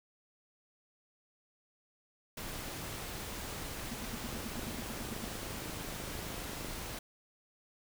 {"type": "noise", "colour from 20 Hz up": "pink", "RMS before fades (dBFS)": -42, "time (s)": [2.37, 6.99], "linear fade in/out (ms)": 5}
{"type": "tone bursts", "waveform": "sine", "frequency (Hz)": 229.6, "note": "A#3", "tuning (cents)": -26, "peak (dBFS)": -39, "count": 13, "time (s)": [3.91, 5.249], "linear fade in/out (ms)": 5, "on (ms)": 31, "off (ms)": 78}
{"type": "click train", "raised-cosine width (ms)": 2, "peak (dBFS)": -32, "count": 64, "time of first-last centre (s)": [4.29, 6.685], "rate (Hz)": 26.3}
{"effects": []}